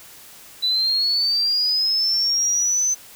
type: linear sweep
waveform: sine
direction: up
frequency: 3951 to 6150 Hz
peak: -17 dBFS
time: 0.62-2.95 s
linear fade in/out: 20 ms
effects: white hiss -44 dBFS RMS until 3.15 s